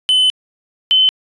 triangle / sine tone pair in turn, 3030 / 3053 Hz, F#7 / G7, +40 / -46 cents, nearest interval unison, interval 14 cents, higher second, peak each -8 dBFS, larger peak neither, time 0.09-0.3 / 0.91-1.09 s, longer first, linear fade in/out 0 ms, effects resampled to 22050 Hz

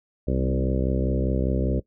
harmonic tone with a mistuned harmonic, 65 Hz, C2, 11 cents flat, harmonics 1 / 2 / 3 / 4 / 5 / 6 / 7 / 8 / 9, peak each -25 / -28 / -30 / -31 / -32 / -33 / -33 / -34 / -35 dBFS, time 0.27-1.8 s, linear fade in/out 10 ms, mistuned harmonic 3, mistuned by +15 cents, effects noise-tail reverb RT60 0.1 s tail -17 dB re dry

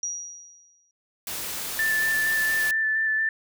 sine tone with exponential decay, 5760 Hz, F#8, 47 cents flat, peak -25 dBFS, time 0.03-0.91 s, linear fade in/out 2 ms, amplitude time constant 190 ms
white noise, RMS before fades -32 dBFS, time 1.27-2.71 s, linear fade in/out 2 ms
sine tone with vibrato, 1762 Hz, A6, 2 cents sharp, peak -21 dBFS, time 1.79-3.29 s, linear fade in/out 2 ms, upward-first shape square, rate 4.3 Hz, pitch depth 12 cents each way
effects none

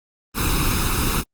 pink noise with comb filter, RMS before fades -20 dBFS, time 0.34-1.24 s, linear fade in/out 50 ms, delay 0.78 ms, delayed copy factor +0.95, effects Opus 24 kbps

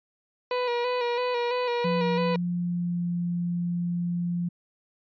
30% pulse tone with vibrato, 488 Hz, B4, 21 cents flat, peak -22 dBFS, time 0.51-2.36 s, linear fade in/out 2 ms, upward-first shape square, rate 3 Hz, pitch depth 32 cents each way
sine tone with pitch glide, 176.4 to 174.07 Hz, F3 to F3, +18 to -5 cents, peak -25 dBFS, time 1.84-4.49 s, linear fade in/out 10 ms, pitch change -23 cents, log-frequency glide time 2.24-3.05 s
effects resampled to 11025 Hz

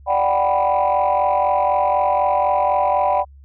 sine chord, G major seventh, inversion second, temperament equal, 587.3 / 740 / 784 / 987.8 Hz, D5 / F#5 / G5 / B5, 0 / 0 / 0 / 0 cents, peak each -19 dBFS, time 0.06-3.25 s, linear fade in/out 50 ms, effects tanh soft clip ceiling -9 dBFS + added 69 Hz sine -41 dBFS peak until 3.44 s

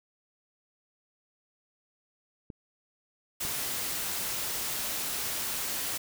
clicks, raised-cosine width 3 ms, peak -28 dBFS, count 2, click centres 2.502 / 3.451 s
white noise, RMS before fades -33 dBFS, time 3.4-5.98 s, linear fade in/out 10 ms
effects none

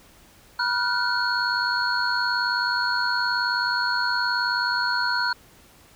sine tone cluster, 973 / 1414 / 1513 / 4341 Hz, B5 / F6 / F#6 / C#8, -26 / +21 / +38 / -37 cents, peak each -26 / -26 / -26 / -27 dBFS, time 0.59-5.33 s, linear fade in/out 5 ms, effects tanh soft clip ceiling -12 dBFS + pink hiss -53 dBFS RMS until 5.95 s

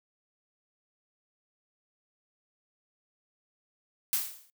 blue noise with exponential decay, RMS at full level -25 dBFS, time 4.13-4.5 s, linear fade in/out 1 ms, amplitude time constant 79 ms, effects noise-tail reverb RT60 0.1 s tail -23 dB re dry

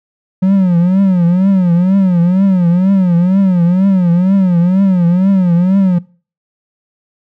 triangle tone with vibrato, 183.1 Hz, F#3, 18 cents flat, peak -5 dBFS, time 0.42-5.99 s, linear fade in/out 10 ms, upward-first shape triangle, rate 2.1 Hz, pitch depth 150 cents each way, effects noise-tail reverb RT60 0.4 s tail -22 dB re dry

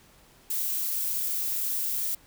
violet noise, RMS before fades -29 dBFS, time 0.5-2.15 s, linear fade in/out 5 ms, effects pink hiss -57 dBFS RMS until 2.26 s

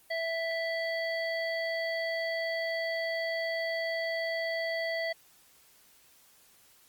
harmonic tone with a mistuned harmonic, 659.3 Hz, E5, in tune, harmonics 1 / 3 / 5 / 7, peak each -32 / -34 / -46 / -42 dBFS, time 0.1-5.13 s, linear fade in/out 10 ms, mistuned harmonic 7, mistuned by -33 cents, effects white hiss -61 dBFS RMS until 6.88 s + Opus 32 kbps

